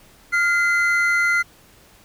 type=tone pair together; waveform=triangle; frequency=1407 / 2049 Hz; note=F6 / C7; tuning=+12 / -37 cents; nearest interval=perfect fifth; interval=651 cents; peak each=-17 dBFS; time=0.32-1.43 s; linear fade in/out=20 ms; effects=pink hiss -51 dBFS RMS until 2.04 s